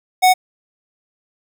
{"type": "tone", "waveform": "square", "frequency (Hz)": 740, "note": "F#5", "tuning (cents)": 0, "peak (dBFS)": -9, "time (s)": [0.22, 0.34], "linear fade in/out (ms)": 20, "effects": []}